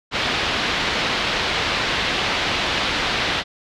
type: low-pass noise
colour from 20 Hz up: white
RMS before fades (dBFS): -22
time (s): 0.11-3.44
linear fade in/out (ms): 50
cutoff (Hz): 3900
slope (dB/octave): 24
effects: none